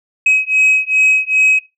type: beating tone pair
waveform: sine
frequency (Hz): 2542 / 2544.5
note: D#7 / D#7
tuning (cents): +36 / +38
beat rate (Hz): 2.5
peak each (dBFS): -11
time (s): 0.26-1.59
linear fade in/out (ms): 5
effects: noise-tail reverb RT60 0.2 s tail -17 dB re dry + tanh soft clip ceiling -6 dBFS